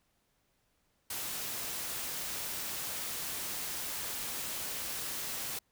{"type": "noise", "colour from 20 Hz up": "white", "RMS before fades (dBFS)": -38, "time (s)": [1.1, 5.59], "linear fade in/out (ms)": 5, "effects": ["pink hiss -75 dBFS RMS until 5.71 s"]}